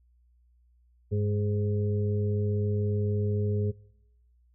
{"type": "harmonic tone with a mistuned harmonic", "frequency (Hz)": 104, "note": "G#2", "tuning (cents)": 3, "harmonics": [1, 2, 4, 5], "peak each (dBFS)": [-25, -34, -32, -45], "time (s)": [1.11, 3.72], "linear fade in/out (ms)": 20, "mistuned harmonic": 1, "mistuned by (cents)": -53, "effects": ["noise-tail reverb RT60 0.9 s tail -25 dB re dry", "added 60 Hz sine -60 dBFS peak until 4.54 s"]}